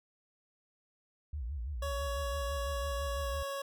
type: tone with vibrato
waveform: sine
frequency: 65.7 Hz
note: C2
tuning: 8 cents sharp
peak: -35 dBFS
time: 1.33-3.43 s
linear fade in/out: 5 ms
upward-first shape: sine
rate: 6 Hz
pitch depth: 260 cents each way
type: tone with pitch glide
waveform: 25% pulse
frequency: 560 to 554.8 Hz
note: C#5 to C#5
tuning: +18 to +1 cents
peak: -32 dBFS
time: 1.82-3.62 s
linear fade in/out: 5 ms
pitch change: -17 cents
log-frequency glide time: 3.17-3.34 s
effects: none